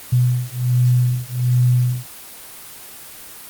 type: beating tone pair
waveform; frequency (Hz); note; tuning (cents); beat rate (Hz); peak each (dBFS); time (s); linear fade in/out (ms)
sine; 123.47 / 124.77; B2 / B2; 0 / +18; 1.3; -17; 0.12-2.06; 10
effects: white hiss -37 dBFS RMS until 3.49 s + Opus 24 kbps